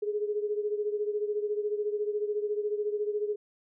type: beating tone pair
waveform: sine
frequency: 415.3 / 429.3 Hz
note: G#4 / A4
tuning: 0 / -43 cents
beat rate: 14 Hz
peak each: -29 / -34 dBFS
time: 0.02-3.36 s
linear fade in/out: 10 ms
effects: none